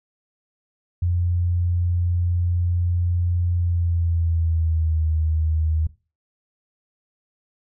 sine tone with pitch glide, 87.6 to 78.95 Hz, F2 to D#2, +6 to +26 cents, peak -18 dBFS, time 1.02-5.87 s, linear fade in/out 5 ms, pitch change -180 cents, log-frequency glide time 3.54-5.05 s, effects noise-tail reverb RT60 0.3 s tail -17 dB re dry

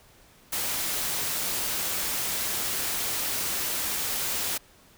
white noise, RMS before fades -29 dBFS, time 0.52-4.58 s, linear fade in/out 10 ms, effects pink hiss -56 dBFS RMS until 4.97 s

